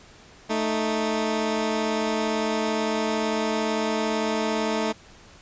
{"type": "tone pair together", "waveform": "15% pulse", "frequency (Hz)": [220, 311.1], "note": ["A3", "D#4"], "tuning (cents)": [0, 0], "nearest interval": "tritone", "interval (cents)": 600, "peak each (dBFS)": [-18, -22], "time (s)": [0.49, 4.93], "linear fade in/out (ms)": 20, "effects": ["pink hiss -50 dBFS RMS until 5.41 s", "resampled to 16000 Hz"]}